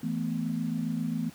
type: chord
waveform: sine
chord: E suspended fourth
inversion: none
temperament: just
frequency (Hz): 164.81 / 219.8 / 247.2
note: E3 / A3 / B3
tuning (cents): 0 / -2 / +2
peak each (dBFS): -32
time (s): 0.03-1.3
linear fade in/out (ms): 5
effects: pink hiss -52 dBFS RMS until 1.34 s + high-pass 100 Hz 12 dB/octave